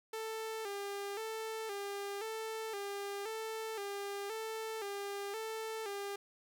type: tone with vibrato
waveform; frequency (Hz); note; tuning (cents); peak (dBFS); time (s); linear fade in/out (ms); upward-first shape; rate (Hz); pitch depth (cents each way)
sawtooth; 421.4; G#4; +25; -35; 0.13-6.16; 5; square; 0.96; 85
effects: none